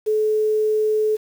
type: tone with quantisation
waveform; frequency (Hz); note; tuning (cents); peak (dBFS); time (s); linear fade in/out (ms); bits
sine; 430; A4; -40; -16; 0.06-1.17; 20; 7
effects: none